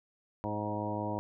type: harmonic tone with a mistuned harmonic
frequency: 105.3 Hz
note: G#2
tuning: 24 cents sharp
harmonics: 1 / 2 / 3 / 4 / 5 / 6 / 7 / 8 / 9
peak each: -39 / -40 / -39 / -45 / -41 / -41 / -43 / -46 / -39 dBFS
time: 0.44-1.19 s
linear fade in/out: 0 ms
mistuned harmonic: 6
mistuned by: -15 cents
effects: none